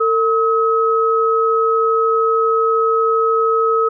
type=tone pair together; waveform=sine; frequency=451.6 / 1278.8 Hz; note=A4 / D#6; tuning=+45 / +47 cents; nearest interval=octave + tritone; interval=1802 cents; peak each=-15 dBFS; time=0-3.89 s; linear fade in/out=10 ms; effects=none